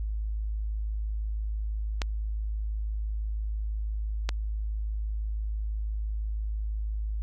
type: clicks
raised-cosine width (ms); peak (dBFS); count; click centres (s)
0.2; -12; 2; 2.018 / 4.291
effects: added 53 Hz sine -28 dBFS peak until 7.22 s